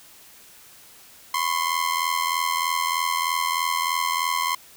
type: ring-modulated tone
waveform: sawtooth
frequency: 1046.5 Hz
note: C6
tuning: in tune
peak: -15 dBFS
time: 1.34-4.55 s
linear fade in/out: 2 ms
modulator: 41.6 Hz
effects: white hiss -49 dBFS RMS until 4.76 s